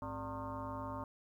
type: tone with frequency modulation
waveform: sine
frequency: 587.3 Hz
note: D5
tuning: in tune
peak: -39 dBFS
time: 0.02-1.04 s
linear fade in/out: 2 ms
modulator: 161 Hz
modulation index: 3.6
effects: 12-bit